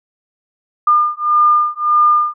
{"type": "beating tone pair", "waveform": "sine", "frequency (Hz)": [1206, 1207.7], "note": ["D6", "D6"], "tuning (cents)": [46, 48], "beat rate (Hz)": 1.7, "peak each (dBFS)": -13, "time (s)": [0.87, 2.34], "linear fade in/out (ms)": 5, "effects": []}